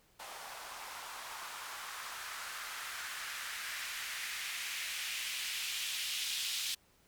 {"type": "noise with band-pass filter sweep", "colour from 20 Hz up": "blue", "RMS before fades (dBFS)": -41, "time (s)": [0.19, 6.75], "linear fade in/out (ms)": 10, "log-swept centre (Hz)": [790, 3400], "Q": 1.8, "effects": ["pink hiss -68 dBFS RMS until 7.07 s"]}